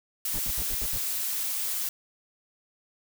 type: noise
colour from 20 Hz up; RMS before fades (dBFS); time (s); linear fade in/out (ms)
blue; -30; 0.25-1.89; 2
type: noise bursts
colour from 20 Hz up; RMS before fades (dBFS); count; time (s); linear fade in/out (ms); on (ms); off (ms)
brown; -35; 6; 0.34-0.982; 2; 52; 66
effects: none